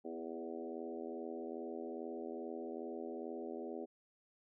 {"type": "harmonic tone with a mistuned harmonic", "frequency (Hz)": 82.41, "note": "E2", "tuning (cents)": 0, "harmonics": [3, 4, 5, 6, 7, 8, 9], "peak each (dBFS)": [-48, -47, -46, -52, -51, -56, -54], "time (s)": [0.04, 3.86], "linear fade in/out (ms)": 20, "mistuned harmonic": 5, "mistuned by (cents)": -17, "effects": []}